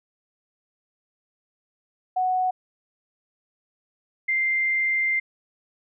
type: tone pair in turn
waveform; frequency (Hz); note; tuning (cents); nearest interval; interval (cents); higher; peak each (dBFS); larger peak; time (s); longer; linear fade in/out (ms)
sine; 740 / 2093; F#5 / C7; 0 / 0; octave + tritone; 1800; second; -20; neither; 2.16-2.51 / 4.28-5.2; second; 10
effects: none